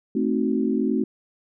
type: chord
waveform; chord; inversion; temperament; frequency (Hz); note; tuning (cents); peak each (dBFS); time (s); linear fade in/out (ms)
sine; A diminished seventh; none; equal with one note detuned; 220 / 261.6 / 311.1 / 371.3; A3 / C4 / Eb4 / Gb4; 0 / 0 / 0 / +6; -24 / -24 / -27 / -27; 0.15-1.04; 5
effects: none